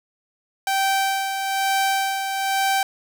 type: tone with tremolo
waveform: sawtooth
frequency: 778 Hz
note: G5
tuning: 13 cents flat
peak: -14 dBFS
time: 0.67-2.83 s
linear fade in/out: 2 ms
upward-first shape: sine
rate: 1.1 Hz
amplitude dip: 50%
effects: none